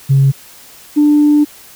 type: tone pair in turn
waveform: sine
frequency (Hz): 136.7 / 296.1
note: C#3 / D4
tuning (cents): -24 / +14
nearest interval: octave + minor second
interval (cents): 1338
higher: second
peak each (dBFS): -5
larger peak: neither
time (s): 0.09-0.32 / 0.96-1.45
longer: second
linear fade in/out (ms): 20
effects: tanh soft clip ceiling -2 dBFS + white hiss -39 dBFS RMS until 1.75 s